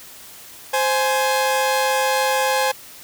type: tone pair together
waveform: sawtooth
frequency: 523.3 / 836.8 Hz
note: C5 / G#5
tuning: 0 / +13 cents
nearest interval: minor sixth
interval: 813 cents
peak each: -16 dBFS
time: 0.73-2.72 s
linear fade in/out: 10 ms
effects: white hiss -41 dBFS RMS until 3.03 s